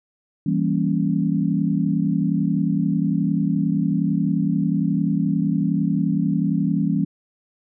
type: chord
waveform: sine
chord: E diminished seventh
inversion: none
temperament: equal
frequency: 164.81 / 196 / 233.1 / 277.2 Hz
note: E3 / G3 / Bb3 / Db4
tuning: 0 / 0 / 0 / 0 cents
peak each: -22 / -22 / -26 / -24 dBFS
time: 0.46-7.05 s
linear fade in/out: 5 ms
effects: none